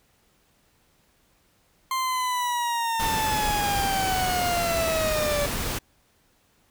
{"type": "linear sweep", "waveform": "40% pulse", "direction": "down", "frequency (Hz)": [1053, 574], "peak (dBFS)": -23, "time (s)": [1.91, 5.46], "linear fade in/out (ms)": 2}
{"type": "noise", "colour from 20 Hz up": "pink", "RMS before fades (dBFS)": -29, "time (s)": [2.99, 5.79], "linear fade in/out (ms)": 10}
{"effects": ["pink hiss -64 dBFS RMS until 6.7 s"]}